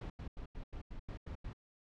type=noise bursts; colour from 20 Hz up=brown; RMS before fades=-44 dBFS; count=9; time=0.01-1.532 s; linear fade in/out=5 ms; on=90 ms; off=89 ms; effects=low-pass 4000 Hz 12 dB/octave